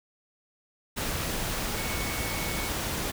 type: tone in noise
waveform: sine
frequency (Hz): 2217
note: C#7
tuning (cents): 0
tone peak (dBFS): -38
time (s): 1.76-2.7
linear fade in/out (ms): 20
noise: pink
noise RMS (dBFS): -31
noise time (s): 0.96-3.12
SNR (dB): -10
effects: none